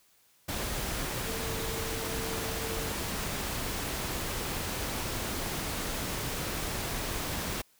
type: tone in noise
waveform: sine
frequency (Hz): 449.2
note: A4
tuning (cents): +36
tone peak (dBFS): -39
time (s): 1.25-2.93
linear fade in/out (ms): 10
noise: pink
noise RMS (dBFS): -34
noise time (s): 0.48-7.62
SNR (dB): -8
effects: white hiss -65 dBFS RMS until 7.79 s